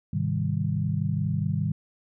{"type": "chord", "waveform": "sine", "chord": "Ab major seventh", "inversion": "none", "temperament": "equal", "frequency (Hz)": [103.83, 130.81, 155.56, 196], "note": ["Ab2", "C3", "Eb3", "G3"], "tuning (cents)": [0, 0, 0, 0], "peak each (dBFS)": [-29, -31, -27, -31], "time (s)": [0.13, 1.72], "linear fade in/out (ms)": 5, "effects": []}